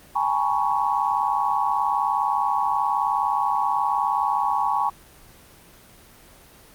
sine tone cluster, 809 / 869 / 968 / 1113 Hz, G#5 / A5 / B5 / C#6, -46 / -22 / -35 / +7 cents, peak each -25 dBFS, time 0.15-4.9 s, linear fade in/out 10 ms, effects pink hiss -49 dBFS RMS until 6.74 s + Opus 24 kbps

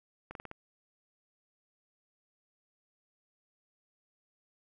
slowing click train, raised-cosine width 0.5 ms, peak -28 dBFS, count 5, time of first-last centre 0.31-0.514 s, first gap 42 ms, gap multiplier 1.13, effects none

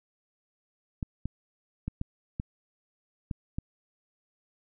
clicks, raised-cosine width 5 ms, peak -19 dBFS, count 7, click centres 1.028 / 1.256 / 1.88 / 2.014 / 2.399 / 3.312 / 3.585 s, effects none

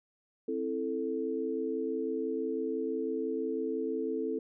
sine chord, A minor, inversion first, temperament just, 264 / 330 / 440 Hz, C4 / E4 / A4, +16 / +2 / 0 cents, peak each -36 / -36 / -33 dBFS, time 0.48-4.39 s, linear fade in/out 5 ms, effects none

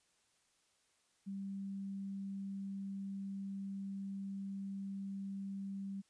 sine tone, 196 Hz, G3, in tune, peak -40 dBFS, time 1.26-6.02 s, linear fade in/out 20 ms, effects white hiss -75 dBFS RMS until 6.09 s + resampled to 22050 Hz

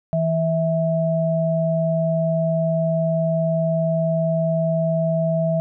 sine tone pair together, 162.9 / 652.5 Hz, E3 / E5, -20 / -18 cents, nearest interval 2 octaves, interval 2402 cents, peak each -20 dBFS, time 0.13-5.6 s, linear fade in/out 0 ms, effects none

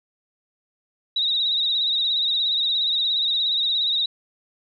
sine tone with vibrato, 3799 Hz, A#7, 32 cents sharp, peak -19 dBFS, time 1.16-4.06 s, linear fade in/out 5 ms, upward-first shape sine, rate 17 Hz, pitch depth 64 cents each way, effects none

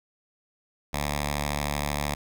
5% pulse tone with notch filter, 73 Hz, D2, 10 cents flat, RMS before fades -29 dBFS, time 0.93-2.15 s, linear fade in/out 10 ms, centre 380 Hz, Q 0.71, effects none

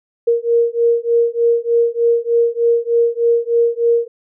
sine beating tone pair, 466.5 / 469.8 Hz, A#4 / A#4, +1 / +13 cents, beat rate 3.3 Hz, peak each -15 dBFS, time 0.27-4.08 s, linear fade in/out 10 ms, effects none

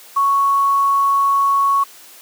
sine tone with quantisation, 1110 Hz, C#6, 2 cents sharp, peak -12 dBFS, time 0.16-1.84 s, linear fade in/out 10 ms, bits 6, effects white hiss -42 dBFS RMS until 2.21 s + high-pass 300 Hz 12 dB/octave

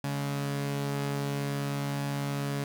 sawtooth tone pair together, 141.1 / 211.4 Hz, C#3 / G#3, +31 / +31 cents, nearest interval perfect fifth, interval 700 cents, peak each -26 / -35 dBFS, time 0.04-2.64 s, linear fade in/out 2 ms, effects 9-bit

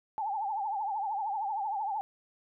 sine tone with vibrato, 830.6 Hz, G#5, in tune, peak -30 dBFS, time 0.18-2.01 s, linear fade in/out 0 ms, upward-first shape triangle, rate 13 Hz, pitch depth 150 cents each way, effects none

